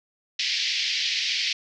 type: band-pass noise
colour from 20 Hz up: white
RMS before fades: -26 dBFS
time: 0.39-1.53 s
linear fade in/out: 5 ms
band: 2000 to 5300 Hz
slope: 48 dB/octave
effects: none